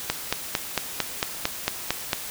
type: click train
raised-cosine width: 0.2 ms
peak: -4 dBFS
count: 10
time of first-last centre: 0.1-2.132 s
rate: 4.43 Hz
effects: white hiss -35 dBFS RMS until 2.3 s